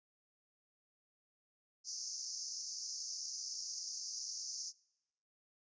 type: band-pass noise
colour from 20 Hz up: white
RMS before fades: -44 dBFS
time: 1.84-4.73 s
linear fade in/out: 50 ms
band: 4800 to 6600 Hz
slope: 96 dB/octave
effects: noise-tail reverb RT60 0.9 s tail -25 dB re dry + resampled to 16000 Hz